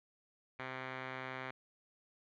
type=tone with low-pass filter; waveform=5% pulse; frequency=130.2 Hz; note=C3; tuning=8 cents flat; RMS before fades=-44 dBFS; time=0.59-1.51 s; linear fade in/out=5 ms; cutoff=2400 Hz; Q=6.8; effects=none